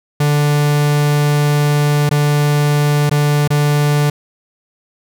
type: tone with dropouts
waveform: 45% pulse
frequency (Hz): 146.83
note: D3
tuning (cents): 0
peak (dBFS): -11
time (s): 0.2-4.1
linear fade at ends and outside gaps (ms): 5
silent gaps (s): 2.093-2.11 / 3.096-3.111 / 3.477-3.503
effects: none